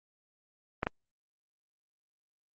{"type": "clicks", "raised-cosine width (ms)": 0.5, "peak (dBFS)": -14, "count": 2, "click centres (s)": [0.831, 0.869], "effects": ["Opus 24 kbps"]}